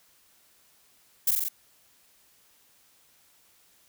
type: noise with echo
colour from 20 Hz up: violet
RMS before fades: -22 dBFS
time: 1.27-1.31 s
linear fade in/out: 5 ms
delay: 44 ms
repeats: 4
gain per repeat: -2 dB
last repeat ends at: 1.486 s
effects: white hiss -62 dBFS RMS until 3.88 s